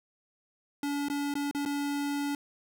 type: tone with dropouts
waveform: square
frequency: 285.9 Hz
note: D4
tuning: 46 cents flat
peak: -30 dBFS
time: 0.83-2.35 s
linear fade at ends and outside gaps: 2 ms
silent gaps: 1.085-1.099 / 1.34-1.353 / 1.512-1.548 / 1.652-1.659 s
effects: none